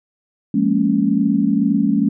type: chord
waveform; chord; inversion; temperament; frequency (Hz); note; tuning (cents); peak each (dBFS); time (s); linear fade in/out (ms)
sine; Bb minor seventh; second; equal with one note detuned; 174.61 / 207.7 / 229.9 / 277.2; F3 / Ab3 / Bb3 / Db4; 0 / 0 / -24 / 0; -23 / -17 / -20 / -18; 0.54-2.09; 5
effects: none